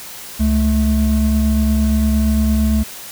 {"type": "tone pair together", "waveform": "triangle", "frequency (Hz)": [69.3, 216.6], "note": ["C#2", "A3"], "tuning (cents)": [0, -27], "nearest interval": "octave + minor sixth", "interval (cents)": 1973, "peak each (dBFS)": [-13, -13], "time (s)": [0.39, 2.84], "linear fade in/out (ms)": 20, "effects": ["white hiss -33 dBFS RMS until 3.11 s"]}